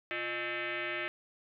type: tone with frequency modulation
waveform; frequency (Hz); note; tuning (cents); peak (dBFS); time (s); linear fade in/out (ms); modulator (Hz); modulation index
sine; 130.81; C3; 0; -33; 0.11-1.08; 0; 481; 5.4
effects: none